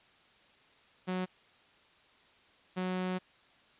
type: tone pair in turn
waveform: sawtooth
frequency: 184 / 184 Hz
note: F#3 / F#3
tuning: -9 / -9 cents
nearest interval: unison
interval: 0 cents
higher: neither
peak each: -28 dBFS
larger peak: neither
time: 1.07-1.26 / 2.76-3.19 s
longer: second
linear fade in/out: 20 ms
effects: white hiss -63 dBFS RMS until 3.79 s + resampled to 8000 Hz